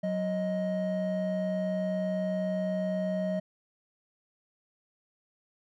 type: tone pair together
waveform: triangle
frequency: 185.7 / 625 Hz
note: F#3 / D#5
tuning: +7 / +8 cents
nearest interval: octave + major sixth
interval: 2101 cents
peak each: -28 dBFS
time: 0.03-3.4 s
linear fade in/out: 10 ms
effects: tanh soft clip ceiling -19 dBFS